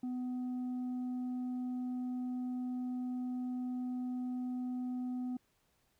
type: tone with tanh clipping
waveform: triangle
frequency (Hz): 250.5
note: B3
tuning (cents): +25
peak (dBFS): -36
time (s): 0.03-5.37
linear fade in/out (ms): 5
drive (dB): 8
effects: pink hiss -75 dBFS RMS until 5.99 s